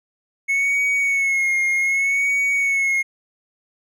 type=tone with vibrato; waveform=triangle; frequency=2192 Hz; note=C#7; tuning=20 cents flat; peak=-15 dBFS; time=0.48-3.03 s; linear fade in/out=20 ms; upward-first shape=sine; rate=0.65 Hz; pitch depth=46 cents each way; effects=none